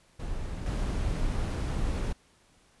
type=noise with level steps; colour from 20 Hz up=brown; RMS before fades=-35 / -29 dBFS; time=0.19-2.13 s; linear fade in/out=10 ms; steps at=0.66 s; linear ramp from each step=2 ms; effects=pink hiss -63 dBFS RMS until 2.8 s + resampled to 24000 Hz